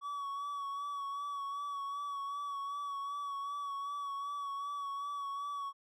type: tone with vibrato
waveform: triangle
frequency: 1131 Hz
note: C#6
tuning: 34 cents sharp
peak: -35 dBFS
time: 0.01-5.73 s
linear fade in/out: 50 ms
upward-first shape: sine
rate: 2.6 Hz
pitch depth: 32 cents each way
effects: none